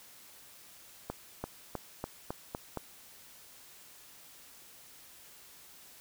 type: accelerating click train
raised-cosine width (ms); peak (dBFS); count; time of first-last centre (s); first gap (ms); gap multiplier
1; -21; 7; 1.1-2.773; 340; 0.92
effects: white hiss -55 dBFS RMS until 6 s